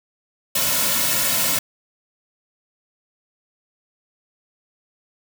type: noise with comb filter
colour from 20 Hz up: white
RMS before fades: -20 dBFS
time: 0.55-1.59 s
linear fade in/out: 5 ms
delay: 2.5 ms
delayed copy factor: -0.8
effects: none